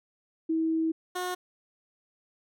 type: tone pair in turn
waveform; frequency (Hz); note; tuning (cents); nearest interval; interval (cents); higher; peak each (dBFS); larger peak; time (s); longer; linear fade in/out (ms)
sine / 15% pulse; 322.7 / 362.2; E4 / F#4; -37 / -37; major second; 200; second; -24; neither; 0.49-0.92 / 1.15-1.35; first; 10
effects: none